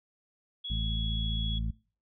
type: tone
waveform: sine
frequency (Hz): 3354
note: G#7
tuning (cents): +16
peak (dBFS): -35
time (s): 0.64-1.59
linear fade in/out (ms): 10
type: harmonic tone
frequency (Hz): 55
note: A1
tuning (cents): 0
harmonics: 1 / 2 / 3 / 4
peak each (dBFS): -30 / -36 / -40 / -42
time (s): 0.7-1.71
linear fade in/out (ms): 5
effects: noise-tail reverb RT60 0.4 s tail -23 dB re dry